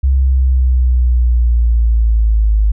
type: linear sweep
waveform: sine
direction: down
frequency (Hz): 67.1 to 51.91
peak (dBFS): -8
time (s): 0.03-2.72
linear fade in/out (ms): 10
effects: none